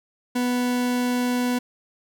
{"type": "tone", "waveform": "40% pulse", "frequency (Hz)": 246.9, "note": "B3", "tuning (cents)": 0, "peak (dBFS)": -20, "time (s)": [0.35, 1.59], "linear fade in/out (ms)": 10, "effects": []}